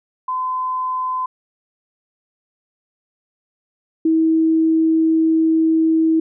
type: tone pair in turn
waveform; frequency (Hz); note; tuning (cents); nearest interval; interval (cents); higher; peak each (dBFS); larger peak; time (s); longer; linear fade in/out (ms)
sine; 1022 / 321.9; C6 / E4; -41 / -41; octave + minor sixth; 2000; first; -19 / -12; second; 0.28-1.26 / 4.05-6.2; second; 5
effects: none